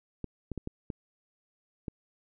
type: clicks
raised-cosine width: 3 ms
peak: -22 dBFS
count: 6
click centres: 0.243 / 0.517 / 0.577 / 0.674 / 0.902 / 1.882 s
effects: none